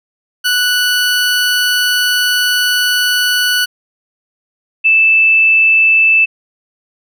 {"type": "tone pair in turn", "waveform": ["20% pulse", "sine"], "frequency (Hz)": [1480, 2637], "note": ["F#6", "E7"], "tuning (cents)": [0, 0], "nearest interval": "minor seventh", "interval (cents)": 1000, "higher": "second", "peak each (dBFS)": -6, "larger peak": "neither", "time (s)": [[0.44, 3.66], [4.84, 6.26]], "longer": "first", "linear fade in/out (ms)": 20, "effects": []}